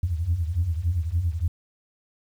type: tone cluster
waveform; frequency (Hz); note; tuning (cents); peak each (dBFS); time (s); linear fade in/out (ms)
sine; 79.3 / 86.4 / 89.8; D#2 / F2 / F2; +33 / -18 / +49; -26 / -28 / -25; 0.03-1.48; 5
effects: tanh soft clip ceiling -14 dBFS + 9-bit